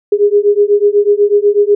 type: beating tone pair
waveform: sine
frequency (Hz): 406.6 / 414.7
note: G#4 / G#4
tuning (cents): -37 / -3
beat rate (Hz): 8.1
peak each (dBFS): -10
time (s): 0.12-1.75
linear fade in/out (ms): 5
effects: none